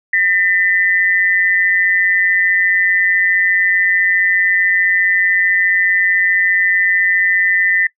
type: tone pair together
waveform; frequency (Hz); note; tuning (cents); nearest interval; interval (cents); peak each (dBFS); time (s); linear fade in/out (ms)
sine; 1807 / 1991.7; A6 / B6; +46 / +14; major second; 168; -14; 0.13-7.87; 5
effects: noise-tail reverb RT60 0.1 s tail -23 dB re dry